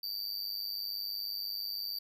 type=tone with amplitude modulation; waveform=square; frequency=4639 Hz; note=D8; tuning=22 cents flat; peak=-32 dBFS; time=0.03-1.99 s; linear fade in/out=5 ms; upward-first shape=sine; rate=100 Hz; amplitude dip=90%; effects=none